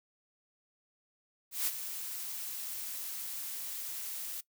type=noise with ADSR envelope; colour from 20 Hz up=blue; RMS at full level=-30 dBFS; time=1.51-4.41 s; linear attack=160 ms; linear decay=32 ms; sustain=-10 dB; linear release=9 ms; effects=noise-tail reverb RT60 0.1 s tail -20 dB re dry